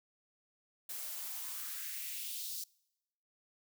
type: noise with high-pass filter sweep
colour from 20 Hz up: blue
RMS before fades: -42 dBFS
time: 0.89-2.64 s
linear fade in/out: 5 ms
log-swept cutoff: 430 to 4900 Hz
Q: 2.2
effects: noise-tail reverb RT60 0.9 s tail -25 dB re dry